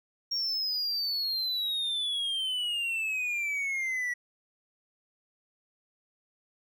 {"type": "exponential sweep", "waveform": "triangle", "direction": "down", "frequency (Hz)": [5588, 1932], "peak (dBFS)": -27, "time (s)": [0.31, 4.14], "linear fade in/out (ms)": 10, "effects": []}